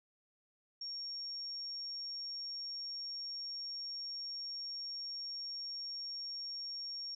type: tone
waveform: sine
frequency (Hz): 5540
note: F8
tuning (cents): -15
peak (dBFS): -40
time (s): 0.81-7.15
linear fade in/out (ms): 5
effects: none